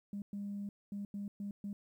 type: tone bursts at uneven times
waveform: sine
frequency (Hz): 202.1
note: G#3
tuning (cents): -47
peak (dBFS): -37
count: 6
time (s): 0.13-0.22 / 0.33-0.69 / 0.92-1.05 / 1.14-1.28 / 1.4-1.51 / 1.64-1.73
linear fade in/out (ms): 2
effects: tanh soft clip ceiling -34 dBFS + 12-bit